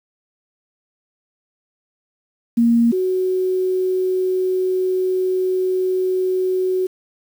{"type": "tone pair in turn", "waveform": "sine", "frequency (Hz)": [233.6, 371.5], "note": ["A#3", "F#4"], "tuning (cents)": [4, 7], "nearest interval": "minor sixth", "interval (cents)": 803, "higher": "second", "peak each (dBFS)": [-11, -16], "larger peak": "first", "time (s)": [[2.57, 2.92], [2.92, 6.87]], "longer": "second", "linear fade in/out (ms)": 10, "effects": ["7-bit"]}